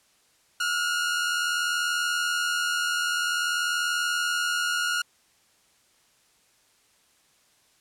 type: tone pair together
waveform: sawtooth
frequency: 1353.5 / 1434 Hz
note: E6 / F6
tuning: +45 / +45 cents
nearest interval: minor second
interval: 100 cents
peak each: -29 / -21 dBFS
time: 0.6-5.02 s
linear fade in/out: 5 ms
effects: white hiss -63 dBFS RMS until 7.8 s + low-pass 10000 Hz 12 dB/octave